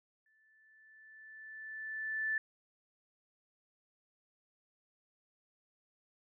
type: tone with exponential growth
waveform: sine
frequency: 1756 Hz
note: A6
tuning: 4 cents flat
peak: -30 dBFS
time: 0.26-2.38 s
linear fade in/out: 2 ms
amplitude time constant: 460 ms
effects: none